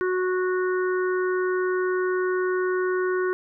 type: harmonic tone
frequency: 368 Hz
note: F#4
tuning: 9 cents flat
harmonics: 1 / 3 / 4 / 5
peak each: -22 / -32 / -31 / -38 dBFS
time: 0.01-3.33 s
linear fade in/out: 0 ms
effects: none